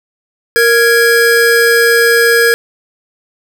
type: tone pair together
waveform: square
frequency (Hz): 466.2 / 1661.3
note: A#4 / G#6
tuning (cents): 0 / 0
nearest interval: octave + minor seventh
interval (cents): 2200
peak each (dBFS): -10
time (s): 0.56-2.54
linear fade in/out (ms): 0
effects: none